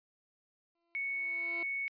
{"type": "tone with exponential growth", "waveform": "20% pulse", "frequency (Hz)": 340, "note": "F4", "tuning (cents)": -46, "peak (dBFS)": -37, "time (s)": [0.75, 1.63], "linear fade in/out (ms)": 2, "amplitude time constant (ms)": 190}
{"type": "tone", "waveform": "sine", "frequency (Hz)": 2217, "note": "C#7", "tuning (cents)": 0, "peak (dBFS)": -33, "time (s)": [0.95, 1.88], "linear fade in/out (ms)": 0}
{"effects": ["resampled to 11025 Hz"]}